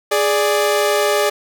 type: tone pair together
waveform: sawtooth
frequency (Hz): 415.3 / 587.3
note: G#4 / D5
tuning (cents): 0 / 0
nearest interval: tritone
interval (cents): 600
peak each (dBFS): -13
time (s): 0.11-1.3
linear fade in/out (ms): 10
effects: none